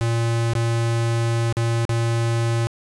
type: tone with dropouts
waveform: square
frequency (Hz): 116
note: A#2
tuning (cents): -8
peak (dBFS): -19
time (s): 0.01-2.67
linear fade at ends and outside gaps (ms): 0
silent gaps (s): 0.535-0.552 / 1.526-1.569 / 1.852-1.893
effects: resampled to 24000 Hz + 8-bit